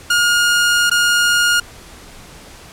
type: tone with dropouts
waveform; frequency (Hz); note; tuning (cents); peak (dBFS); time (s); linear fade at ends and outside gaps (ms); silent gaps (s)
sawtooth; 1425; F6; +34; -8; 0.1-1.6; 5; 0.898-0.913
effects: pink hiss -39 dBFS RMS until 2.72 s + low-pass 11000 Hz 12 dB/octave